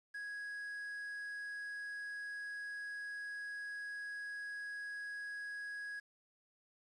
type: tone with quantisation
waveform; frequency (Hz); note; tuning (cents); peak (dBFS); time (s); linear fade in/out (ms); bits
triangle; 1661.2; G#6; 0; -40; 0.14-6; 10; 10
effects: low-pass 8000 Hz 12 dB/octave